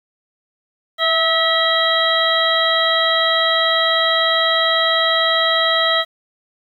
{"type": "harmonic tone with a mistuned harmonic", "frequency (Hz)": 647, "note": "E5", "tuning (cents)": -32, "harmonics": [1, 2, 3, 5, 6], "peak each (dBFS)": [-20, -20, -20, -20, -20], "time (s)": [0.98, 6.05], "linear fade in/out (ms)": 50, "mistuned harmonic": 1, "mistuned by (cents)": 28, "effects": ["8-bit"]}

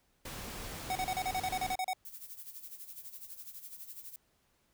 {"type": "noise", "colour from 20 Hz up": "pink", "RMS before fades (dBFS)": -43, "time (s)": [0.25, 1.75], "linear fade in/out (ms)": 5}
{"type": "tone bursts", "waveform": "square", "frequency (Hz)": 747, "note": "F#5", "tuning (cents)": 16, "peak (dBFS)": -32, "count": 12, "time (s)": [0.9, 1.933], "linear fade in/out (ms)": 2, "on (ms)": 54, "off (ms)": 35}
{"type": "noise with tremolo", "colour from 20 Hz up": "violet", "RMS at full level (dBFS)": -45, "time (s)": [2.05, 4.16], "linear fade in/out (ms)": 2, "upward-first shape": "sine", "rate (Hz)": 12, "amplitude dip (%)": 70}
{"effects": ["pink hiss -73 dBFS RMS until 4.73 s"]}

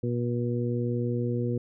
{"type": "harmonic tone", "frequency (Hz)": 120.4, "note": "B2", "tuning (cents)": -44, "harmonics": [1, 2, 3, 4], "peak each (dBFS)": [-28, -31, -33, -34], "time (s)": [0.03, 1.58], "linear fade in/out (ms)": 5, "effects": []}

